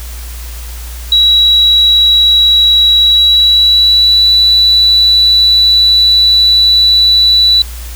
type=tone with pitch glide; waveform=sine; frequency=3888 to 3956 Hz; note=B7 to B7; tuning=-28 to +2 cents; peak=-4 dBFS; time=1.12-7.62 s; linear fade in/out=2 ms; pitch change=+30 cents; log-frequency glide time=3.02-4.32 s; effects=added 59 Hz sine -22 dBFS peak until 7.95 s + white hiss -31 dBFS RMS until 7.95 s